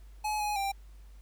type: tone with pitch steps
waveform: square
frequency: 849 / 836 / 789 Hz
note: G#5 / G#5 / G5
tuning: +38 / +11 / +11 cents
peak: -30 dBFS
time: 0.24-0.72 s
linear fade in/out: 10 ms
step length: 160 ms
effects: added 50 Hz sine -48 dBFS peak until 1.21 s + pink hiss -66 dBFS RMS until 1.21 s